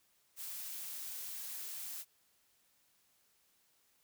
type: noise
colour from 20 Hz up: blue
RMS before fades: -44 dBFS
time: 0.36-2.05 s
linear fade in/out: 50 ms
effects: white hiss -73 dBFS RMS until 4.03 s